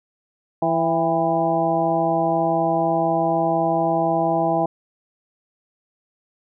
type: harmonic tone with a mistuned harmonic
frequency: 165.8 Hz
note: E3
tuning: 10 cents sharp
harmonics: 1 / 2 / 3 / 4 / 5 / 6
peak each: -27 / -24 / -30 / -21 / -22 / -30 dBFS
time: 0.62-4.66 s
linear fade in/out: 5 ms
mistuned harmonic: 5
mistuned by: -46 cents
effects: none